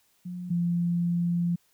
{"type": "tone pair in turn", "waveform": "sine", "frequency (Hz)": [178.5, 172.72], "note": ["F3", "F3"], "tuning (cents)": [38, -19], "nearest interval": "minor second", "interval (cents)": 57, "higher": "first", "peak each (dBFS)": [-33, -23], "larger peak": "second", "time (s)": [[0.25, 0.5], [0.5, 1.56]], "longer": "second", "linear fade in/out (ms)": 10, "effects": ["white hiss -67 dBFS RMS until 1.73 s"]}